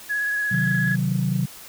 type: tone with vibrato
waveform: sine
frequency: 1677 Hz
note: G#6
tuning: 16 cents sharp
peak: -21 dBFS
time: 0.09-0.96 s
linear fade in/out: 20 ms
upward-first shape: triangle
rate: 17 Hz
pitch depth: 23 cents each way
type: chord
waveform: sine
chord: C diminished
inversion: none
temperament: equal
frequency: 130.81 / 155.56 / 185 Hz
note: C3 / Eb3 / Gb3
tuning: 0 / 0 / 0 cents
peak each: -23 / -25 / -23 dBFS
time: 0.51-1.46 s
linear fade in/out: 10 ms
effects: tanh soft clip ceiling -11 dBFS + white hiss -42 dBFS RMS until 1.68 s